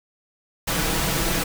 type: noise with comb filter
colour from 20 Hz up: pink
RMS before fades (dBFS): -23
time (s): 0.67-1.44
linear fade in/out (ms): 10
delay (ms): 6.1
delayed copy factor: +0.55
effects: none